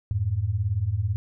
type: beating tone pair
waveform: sine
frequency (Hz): 88.3 / 106.3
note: F2 / G#2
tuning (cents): +20 / +41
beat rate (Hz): 18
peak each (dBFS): -27 / -24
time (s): 0.11-1.16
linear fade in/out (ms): 0
effects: none